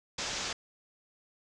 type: low-pass noise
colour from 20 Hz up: white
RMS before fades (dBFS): -36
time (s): 0.18-0.53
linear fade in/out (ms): 5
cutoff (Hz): 6900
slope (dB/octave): 48
effects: none